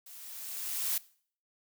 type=noise with level ramp; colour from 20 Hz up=blue; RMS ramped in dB=-50 to -30 dBFS; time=0.06-0.98 s; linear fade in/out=5 ms; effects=noise-tail reverb RT60 0.5 s tail -20 dB re dry